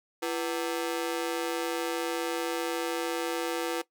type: ring-modulated tone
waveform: sawtooth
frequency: 415.3 Hz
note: G#4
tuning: in tune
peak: -22 dBFS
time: 0.22-3.82 s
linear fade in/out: 10 ms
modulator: 76.2 Hz
effects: noise-tail reverb RT60 0.1 s tail -17 dB re dry